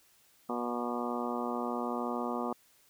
harmonic tone with a mistuned harmonic, 120.9 Hz, B2, 36 cents flat, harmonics 2 / 3 / 4 / 5 / 6 / 7 / 8 / 9 / 10, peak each -36 / -40 / -40 / -43 / -40 / -43 / -43 / -42 / -42 dBFS, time 0.49-2.53 s, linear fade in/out 5 ms, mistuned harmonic 9, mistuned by +18 cents, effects white hiss -65 dBFS RMS until 2.89 s

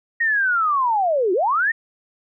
sine linear two-way sweep, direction down then up, 1883 to 343.4 to 1883 Hz, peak -16 dBFS, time 0.2-1.72 s, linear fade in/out 10 ms, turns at 1.33 s, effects none

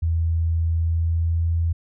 sine tone with pitch glide, 82.41 to 83.42 Hz, E2 to E2, 0 to +21 cents, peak -18 dBFS, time 0.02-1.73 s, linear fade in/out 10 ms, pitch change +21 cents, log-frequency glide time 0.76-1.52 s, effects none

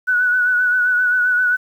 sine tone with vibrato, 1480 Hz, F#6, in tune, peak -13 dBFS, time 0.07-1.57 s, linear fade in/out 20 ms, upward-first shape triangle, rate 7.6 Hz, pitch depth 41 cents each way, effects 8-bit

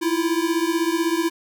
square beating tone pair, 325.1 / 341.1 Hz, E4 / F4, -24 / -41 cents, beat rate 16 Hz, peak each -23 dBFS, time 0.01-1.3 s, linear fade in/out 20 ms, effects none

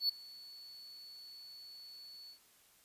triangle tone with ADSR envelope, 4435 Hz, C#8, in tune, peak -26 dBFS, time 0-2.39 s, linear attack 91 ms, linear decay 6 ms, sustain -23 dB, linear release 95 ms, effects white hiss -66 dBFS RMS until 2.84 s + resampled to 32000 Hz

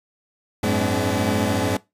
20% pulse tone cluster, 92.8 / 106.5 / 211.5 / 255.3 / 287 Hz, F#2 / G#2 / G#3 / C4 / D4, +6 / +44 / +32 / -42 / -40 cents, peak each -21 dBFS, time 0.63-1.77 s, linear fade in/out 5 ms, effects noise-tail reverb RT60 0.2 s tail -20 dB re dry + resampled to 32000 Hz

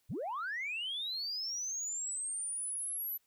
sine linear sweep, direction up, 63 to 12000 Hz, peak -34 dBFS, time 0.09-3.18 s, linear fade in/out 20 ms, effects tanh soft clip ceiling -32 dBFS + white hiss -75 dBFS RMS until 3.26 s

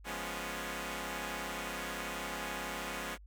5% pulse chord, C# dominant seventh, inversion first, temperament equal, 174.61 / 207.7 / 246.9 / 277.2 Hz, E#3 / G#3 / B3 / C#4, 0 / 0 / 0 / 0 cents, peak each -32 dBFS, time 0.04-3.18 s, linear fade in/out 50 ms, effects added 50 Hz sine -51 dBFS peak until 3.26 s

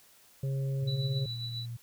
harmonic tone, 135.7 Hz, C#3, 36 cents flat, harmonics 1 / 3 / 4, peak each -29 / -44 / -45 dBFS, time 0.43-1.26 s, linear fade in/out 5 ms
sine tone with pitch glide, 118.5 to 117.75 Hz, A#2 to A#2, +29 to +18 cents, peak -36 dBFS, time 0.82-1.77 s, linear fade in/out 10 ms, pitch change -11 cents, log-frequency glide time 1.01-1.2 s
sine tone with tremolo, 3951 Hz, B7, in tune, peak -35 dBFS, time 0.87-1.66 s, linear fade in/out 10 ms, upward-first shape triangle, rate 7.4 Hz, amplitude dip 65%
effects white hiss -60 dBFS RMS until 1.82 s

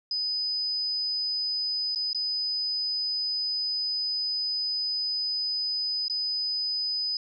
sine tone with dropouts, 5000 Hz, D#8, 8 cents sharp, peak -26 dBFS, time 0.11-7.17 s, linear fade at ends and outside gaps 2 ms, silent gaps 1.949-1.958 / 2.131-2.147 / 6.082-6.098 s, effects none

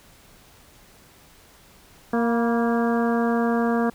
harmonic tone with a mistuned harmonic, 233.1 Hz, A#3, in tune, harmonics 1 / 2 / 3 / 4 / 5 / 6 / 7, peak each -21 / -25 / -28 / -33 / -32 / -36 / -34 dBFS, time 2.13-3.9 s, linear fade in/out 5 ms, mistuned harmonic 4, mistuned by +45 cents, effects pink hiss -52 dBFS RMS until 3.94 s

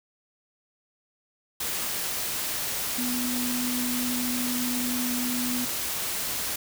sine tone in noise, 246.9 Hz, B3, in tune, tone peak -28 dBFS, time 2.98-5.65 s, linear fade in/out 5 ms, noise white, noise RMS -30 dBFS, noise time 1.6-6.56 s, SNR -1 dB, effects none

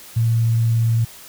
sine tone, 114.7 Hz, A#2, 28 cents flat, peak -14 dBFS, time 0.16-1.05 s, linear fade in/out 10 ms, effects white hiss -41 dBFS RMS until 1.28 s

